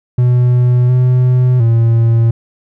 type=tone with pitch steps; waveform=triangle; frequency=123.6 / 126.1 / 115.1 Hz; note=B2 / B2 / A#2; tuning=+2 / +36 / -22 cents; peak=-5 dBFS; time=0.18-2.31 s; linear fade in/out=5 ms; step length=710 ms; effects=none